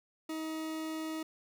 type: tone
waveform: 40% pulse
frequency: 316.8 Hz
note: D#4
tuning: 31 cents sharp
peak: -35 dBFS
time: 0.29-1.23 s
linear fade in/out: 5 ms
effects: none